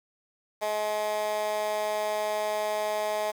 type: tone with high-pass filter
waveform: 15% pulse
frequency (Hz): 212.1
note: G#3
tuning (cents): +37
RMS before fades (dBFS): -29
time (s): 0.61-3.32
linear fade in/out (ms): 20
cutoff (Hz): 660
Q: 2.4
effects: 8-bit